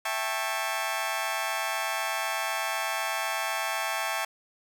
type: chord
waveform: 20% pulse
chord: A dominant seventh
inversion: second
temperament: just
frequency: 660 / 792 / 880 / 1100 Hz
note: E5 / G5 / A5 / C#6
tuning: +2 / +18 / 0 / -14 cents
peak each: -29 dBFS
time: 0.05-4.25 s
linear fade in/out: 5 ms
effects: none